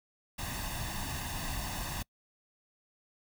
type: noise with comb filter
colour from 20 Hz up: pink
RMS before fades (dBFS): -37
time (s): 0.38-2.03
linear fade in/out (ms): 10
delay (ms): 1.1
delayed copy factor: +0.7
effects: noise-tail reverb RT60 0.1 s tail -26 dB re dry